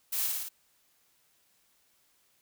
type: noise with echo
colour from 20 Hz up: blue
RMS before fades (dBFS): -32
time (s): 0.12-0.27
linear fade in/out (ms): 10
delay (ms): 55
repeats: 4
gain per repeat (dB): -2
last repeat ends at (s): 0.49
effects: white hiss -69 dBFS RMS until 2.41 s